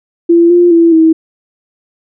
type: tone with pitch steps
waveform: sine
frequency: 339.5 / 349.9 / 334.7 / 322 Hz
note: F4 / F4 / E4 / E4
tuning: -49 / +3 / +26 / -41 cents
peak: -3 dBFS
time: 0.29-1.13 s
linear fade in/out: 10 ms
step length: 210 ms
effects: none